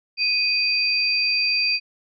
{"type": "tone pair together", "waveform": "sine", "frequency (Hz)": [2489, 4684], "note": ["D#7", "D8"], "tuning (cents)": [0, -5], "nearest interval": "major seventh", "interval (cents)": 1095, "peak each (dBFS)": -21, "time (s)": [0.17, 1.8], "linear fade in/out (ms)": 50, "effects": []}